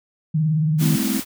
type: tone with vibrato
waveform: sine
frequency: 155.56 Hz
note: D#3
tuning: in tune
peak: -16 dBFS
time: 0.34-0.96 s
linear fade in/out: 10 ms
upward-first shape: triangle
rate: 18 Hz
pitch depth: 90 cents each way
type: noise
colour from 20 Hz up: white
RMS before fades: -28 dBFS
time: 0.78-1.25 s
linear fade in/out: 50 ms
type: chord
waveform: sine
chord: A minor seventh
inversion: third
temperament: equal with one note detuned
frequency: 199.88 / 220 / 261.6 / 329.6 Hz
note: G3 / A3 / C4 / E4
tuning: +34 / 0 / 0 / 0 cents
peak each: -26 / -24 / -24 / -28 dBFS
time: 0.81-1.2 s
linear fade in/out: 5 ms
effects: none